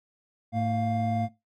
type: tone cluster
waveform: triangle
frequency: 107.4 / 225.7 / 701 Hz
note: A2 / A3 / F5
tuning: -41 / +44 / +6 cents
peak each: -27 dBFS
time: 0.52-1.29 s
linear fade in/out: 50 ms
effects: noise-tail reverb RT60 0.2 s tail -17 dB re dry